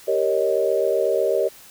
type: chord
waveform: sine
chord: Eb dominant seventh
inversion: first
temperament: equal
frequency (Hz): 392 / 466.2 / 554.4 / 622.3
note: G4 / Bb4 / Db5 / Eb5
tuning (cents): 0 / 0 / 0 / 0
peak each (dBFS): -23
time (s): 0.07-1.49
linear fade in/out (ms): 20
effects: white hiss -46 dBFS RMS until 1.7 s